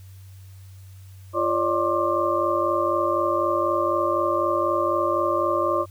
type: tone cluster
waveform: sine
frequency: 346.1 / 559 / 603 / 1067 / 1180 Hz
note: F4 / C#5 / D5 / C6 / D6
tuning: -16 / +14 / +46 / +34 / +8 cents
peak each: -26 dBFS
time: 1.33-5.86 s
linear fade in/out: 50 ms
effects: added 95 Hz sine -41 dBFS peak until 5.9 s + white hiss -57 dBFS RMS until 5.9 s